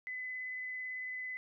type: tone with vibrato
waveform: sine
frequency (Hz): 2016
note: B6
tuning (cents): +35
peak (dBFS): -38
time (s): 0.07-1.37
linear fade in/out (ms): 0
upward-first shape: triangle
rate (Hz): 18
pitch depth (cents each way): 12
effects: none